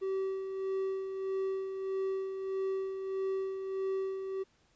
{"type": "tone with tremolo", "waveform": "triangle", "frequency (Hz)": 384.2, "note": "G4", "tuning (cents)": -35, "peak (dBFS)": -28, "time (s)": [0.01, 4.44], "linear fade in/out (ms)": 20, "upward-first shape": "sine", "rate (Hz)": 1.6, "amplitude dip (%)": 50, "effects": ["pink hiss -69 dBFS RMS until 4.75 s", "resampled to 16000 Hz"]}